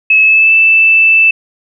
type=tone with pitch glide; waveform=sine; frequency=2587 to 2643 Hz; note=E7 to E7; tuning=-33 to +4 cents; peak=-4 dBFS; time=0.1-1.31 s; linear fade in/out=5 ms; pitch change=+37 cents; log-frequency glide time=0.22-0.53 s; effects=none